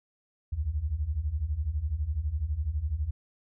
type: beating tone pair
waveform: sine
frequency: 68 / 80 Hz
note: C#2 / D#2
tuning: -33 / +49 cents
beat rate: 12 Hz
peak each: -32 / -29 dBFS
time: 0.52-3.11 s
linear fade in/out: 10 ms
effects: none